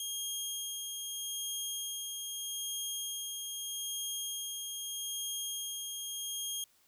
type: tone with tremolo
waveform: 15% pulse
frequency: 3240 Hz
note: G#7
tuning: 43 cents flat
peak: -28 dBFS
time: 0-6.64 s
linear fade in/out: 2 ms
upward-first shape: sine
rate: 0.8 Hz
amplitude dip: 30%
effects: white hiss -68 dBFS RMS until 6.87 s